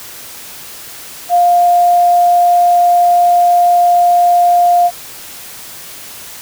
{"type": "tone", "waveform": "sine", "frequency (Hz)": 703, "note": "F5", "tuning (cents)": 11, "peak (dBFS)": -6, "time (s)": [1.29, 4.91], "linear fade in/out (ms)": 50, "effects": ["white hiss -31 dBFS RMS until 6.41 s"]}